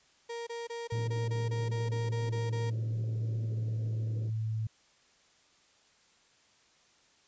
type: tone bursts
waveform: 35% pulse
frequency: 467.5 Hz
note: A#4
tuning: 5 cents sharp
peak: -35 dBFS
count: 12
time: 0.29-2.703 s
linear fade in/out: 10 ms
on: 180 ms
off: 23 ms
type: tone with pitch glide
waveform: sine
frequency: 113.9 to 110.27 Hz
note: A#2 to A2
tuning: -40 to +4 cents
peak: -30 dBFS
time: 0.92-4.67 s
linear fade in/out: 5 ms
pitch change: -56 cents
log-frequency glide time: 1.46-4.48 s
type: band-pass noise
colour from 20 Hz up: pink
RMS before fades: -48 dBFS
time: 0.94-4.3 s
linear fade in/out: 5 ms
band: 110 to 540 Hz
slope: 48 dB/octave
effects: white hiss -65 dBFS RMS until 7.27 s + resampled to 16000 Hz